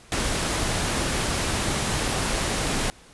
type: noise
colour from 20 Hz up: pink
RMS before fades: -25 dBFS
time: 0.12-2.9 s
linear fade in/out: 0 ms
effects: pink hiss -50 dBFS RMS until 3.13 s + resampled to 24000 Hz